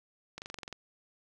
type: slowing click train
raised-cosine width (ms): 0.2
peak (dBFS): -24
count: 9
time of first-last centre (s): 0.38-0.727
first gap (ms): 39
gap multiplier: 1.03
effects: none